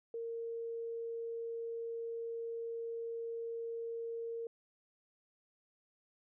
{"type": "tone", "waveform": "sine", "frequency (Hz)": 461.2, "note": "A#4", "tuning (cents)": -19, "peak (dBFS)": -38, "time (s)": [0.14, 4.47], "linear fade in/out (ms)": 2, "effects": []}